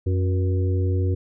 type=harmonic tone with a mistuned harmonic; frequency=91.7 Hz; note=F#2; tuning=15 cents flat; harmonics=1 / 3 / 4 / 5; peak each=-19 / -32 / -30 / -34 dBFS; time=0.06-1.15 s; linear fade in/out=10 ms; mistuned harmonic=5; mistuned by=+70 cents; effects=none